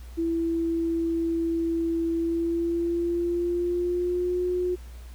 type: tone with pitch glide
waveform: sine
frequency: 332 to 360 Hz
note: E4 to F#4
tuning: +12 to -47 cents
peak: -23 dBFS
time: 0.17-4.76 s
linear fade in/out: 20 ms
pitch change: +141 cents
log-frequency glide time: 2.14-4.47 s
effects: added 60 Hz sine -39 dBFS peak until 5.14 s + pink hiss -54 dBFS RMS until 5.14 s